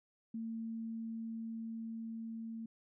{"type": "tone with level ramp", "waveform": "sine", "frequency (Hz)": 226, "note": "A3", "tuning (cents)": 47, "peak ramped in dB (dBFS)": [-38, -41], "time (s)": [0.34, 2.66], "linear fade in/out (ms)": 5, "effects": []}